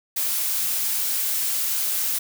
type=noise; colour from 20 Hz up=blue; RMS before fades=-24 dBFS; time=0.16-2.19 s; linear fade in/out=10 ms; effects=none